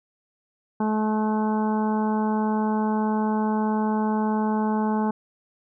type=harmonic tone; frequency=215.4 Hz; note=A3; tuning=37 cents flat; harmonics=1 / 2 / 3 / 4 / 5 / 6 / 7; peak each=-22 / -30 / -36 / -28 / -35 / -44 / -41 dBFS; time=0.8-5.11 s; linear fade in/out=5 ms; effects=none